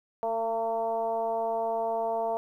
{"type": "tone with frequency modulation", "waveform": "sine", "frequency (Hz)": 680, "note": "F5", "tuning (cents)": -46, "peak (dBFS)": -26, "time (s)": [0.23, 2.37], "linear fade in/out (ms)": 0, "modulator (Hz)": 228, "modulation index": 1, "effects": ["11-bit"]}